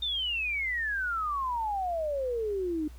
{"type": "exponential sweep", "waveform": "sine", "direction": "down", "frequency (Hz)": [3657, 297.1], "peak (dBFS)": -28, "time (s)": [0.02, 2.88], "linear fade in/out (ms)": 5, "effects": ["added 60 Hz sine -44 dBFS peak until 2.98 s", "pink hiss -59 dBFS RMS until 2.98 s"]}